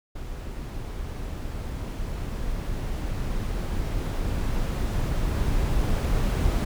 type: noise with level ramp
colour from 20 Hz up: brown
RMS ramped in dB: -34 to -22 dBFS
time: 0.15-6.65 s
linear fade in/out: 10 ms
effects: none